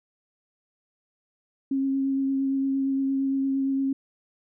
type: tone with vibrato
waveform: sine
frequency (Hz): 270.7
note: C#4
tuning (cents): -41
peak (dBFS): -22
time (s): 1.71-3.93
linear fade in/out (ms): 5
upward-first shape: triangle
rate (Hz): 8.7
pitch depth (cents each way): 15
effects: none